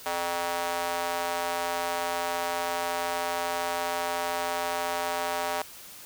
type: tone with high-pass filter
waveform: square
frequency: 86.4 Hz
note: F2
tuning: 18 cents flat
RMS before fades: -30 dBFS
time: 0.06-5.62 s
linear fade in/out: 0 ms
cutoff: 710 Hz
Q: 1.9
effects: white hiss -46 dBFS RMS until 6.05 s